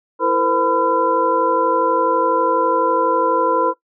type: tone cluster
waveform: sine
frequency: 332.5 / 459.9 / 512 / 1004 / 1367 Hz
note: E4 / A#4 / C5 / B5 / F6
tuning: +15 / -23 / -38 / +28 / -37 cents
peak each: -23 / -20 / -20 / -18 / -25 dBFS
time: 0.19-3.74 s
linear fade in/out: 50 ms
effects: noise-tail reverb RT60 0.1 s tail -17 dB re dry